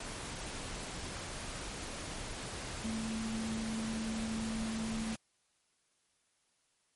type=tone in noise; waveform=sine; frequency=222.2 Hz; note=A3; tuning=17 cents sharp; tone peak=-35 dBFS; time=2.84-5.15 s; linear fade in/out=5 ms; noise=pink; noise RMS=-42 dBFS; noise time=0-5.16 s; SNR=+4 dB; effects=white hiss -75 dBFS RMS until 6.95 s + MP3 48 kbps